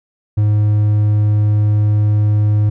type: tone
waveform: triangle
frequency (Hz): 105.1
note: G#2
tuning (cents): +21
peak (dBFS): -8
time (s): 0.37-2.7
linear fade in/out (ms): 10
effects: none